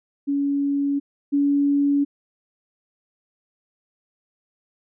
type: tone pair in turn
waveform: sine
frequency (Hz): 281.9 / 283.9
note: C#4 / C#4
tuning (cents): +29 / +41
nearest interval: unison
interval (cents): 12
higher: second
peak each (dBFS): -19 / -16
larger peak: second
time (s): 0.27-1 / 1.32-2.05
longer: neither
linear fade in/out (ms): 20
effects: none